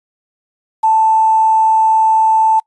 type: tone with quantisation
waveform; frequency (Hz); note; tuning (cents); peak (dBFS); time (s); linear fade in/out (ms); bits
sine; 882; A5; +4; -8; 0.83-2.6; 10; 6
effects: noise-tail reverb RT60 0.1 s tail -24 dB re dry + resampled to 24000 Hz